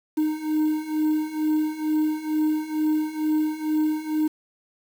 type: beating tone pair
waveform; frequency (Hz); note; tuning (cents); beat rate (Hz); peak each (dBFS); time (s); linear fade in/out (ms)
triangle; 307.1 / 309.3; D#4 / D#4; -23 / -10; 2.2; -24 / -21; 0.17-4.28; 10
effects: 7-bit